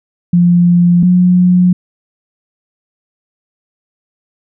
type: tone pair in turn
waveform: sine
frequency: 174.61 / 179.93 Hz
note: F3 / F#3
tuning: 0 / -48 cents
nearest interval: minor second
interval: 52 cents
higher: second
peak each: -5 dBFS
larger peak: neither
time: 0.33-1.03 / 1.03-1.73 s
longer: neither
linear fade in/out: 5 ms
effects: none